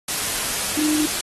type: tone in noise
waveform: sine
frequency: 304 Hz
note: D#4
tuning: 40 cents flat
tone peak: -19 dBFS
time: 0.77-1.06 s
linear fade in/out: 5 ms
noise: white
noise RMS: -24 dBFS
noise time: 0.08-1.21 s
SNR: +2 dB
effects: AAC 32 kbps